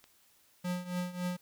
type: click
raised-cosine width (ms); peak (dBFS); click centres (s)
0.2; -36; 0.041
type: tone with tremolo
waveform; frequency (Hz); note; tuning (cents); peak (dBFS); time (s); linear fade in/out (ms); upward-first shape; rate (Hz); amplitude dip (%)
square; 179.1; F3; +44; -31; 0.64-1.37; 10; triangle; 3.6; 85
effects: white hiss -66 dBFS RMS until 1.41 s